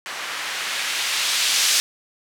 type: noise with low-pass filter sweep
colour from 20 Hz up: violet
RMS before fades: -23 dBFS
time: 0.06-1.8 s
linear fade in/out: 0 ms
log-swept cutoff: 1400 to 4500 Hz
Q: 0.86
effects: none